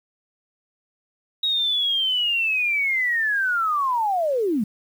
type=linear sweep; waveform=sine; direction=down; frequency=3803 to 192.1 Hz; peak=-19 dBFS; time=1.43-4.64 s; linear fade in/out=5 ms; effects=8-bit